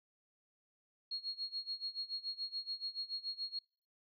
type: tone with tremolo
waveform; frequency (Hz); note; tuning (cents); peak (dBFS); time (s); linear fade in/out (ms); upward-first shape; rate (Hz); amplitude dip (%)
sine; 4295; C8; +44; -36; 1.11-3.59; 5; sine; 7; 90
effects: noise-tail reverb RT60 0.4 s tail -25 dB re dry